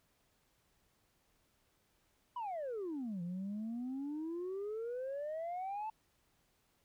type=exponential two-way sweep; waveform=sine; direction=down then up; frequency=1013 to 170 to 888 Hz; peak=-36 dBFS; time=2.36-5.9 s; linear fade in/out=5 ms; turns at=3.22 s; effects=tanh soft clip ceiling -36 dBFS + pink hiss -75 dBFS RMS until 6.84 s